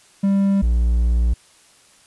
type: tone pair in turn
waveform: triangle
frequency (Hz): 197.1 / 58.6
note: G3 / A#1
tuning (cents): +10 / +10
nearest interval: octave + major sixth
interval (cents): 2100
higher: first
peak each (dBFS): -12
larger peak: neither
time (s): 0.23-0.62 / 0.62-1.34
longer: second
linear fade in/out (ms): 10
effects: white hiss -52 dBFS RMS until 2.06 s + resampled to 24000 Hz